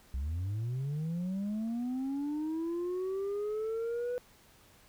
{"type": "linear sweep", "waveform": "sine", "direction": "up", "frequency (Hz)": [61.8, 496.3], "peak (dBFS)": -29, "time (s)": [0.14, 4.18], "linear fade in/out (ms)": 0, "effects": ["tanh soft clip ceiling -31 dBFS", "pink hiss -61 dBFS RMS until 4.88 s"]}